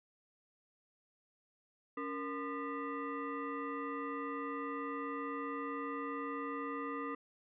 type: tone with frequency modulation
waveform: sine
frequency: 466.2 Hz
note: A#4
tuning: in tune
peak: -37 dBFS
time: 1.97-7.15 s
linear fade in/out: 5 ms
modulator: 748 Hz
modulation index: 1.6
effects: none